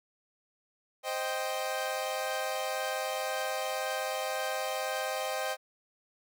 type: chord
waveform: sawtooth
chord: C minor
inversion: none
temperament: equal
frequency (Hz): 523.3 / 622.3 / 784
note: C5 / Eb5 / G5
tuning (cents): 0 / 0 / 0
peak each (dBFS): -32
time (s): 1.03-5.57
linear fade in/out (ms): 50
effects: none